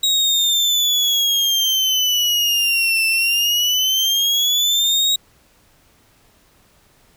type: exponential two-way sweep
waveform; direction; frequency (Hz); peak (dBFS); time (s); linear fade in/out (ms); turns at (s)
35% pulse; down then up; 3815 to 2659 to 3815; -13; 0.03-5.16; 5; 3.06
effects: pink hiss -55 dBFS RMS until 7.16 s